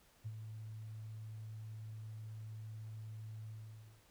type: tone with ADSR envelope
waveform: sine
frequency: 109.2 Hz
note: A2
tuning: 13 cents flat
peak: -39 dBFS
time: 0.24-4.05 s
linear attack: 24 ms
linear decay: 49 ms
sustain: -6 dB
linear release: 560 ms
effects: pink hiss -68 dBFS RMS until 4.1 s